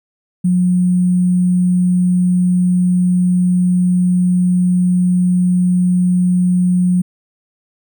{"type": "tone with sample-and-hold", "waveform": "sine", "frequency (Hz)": 180, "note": "F#3", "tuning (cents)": -47, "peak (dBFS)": -10, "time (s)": [0.44, 7.02], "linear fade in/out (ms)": 10, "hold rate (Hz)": 8820, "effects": []}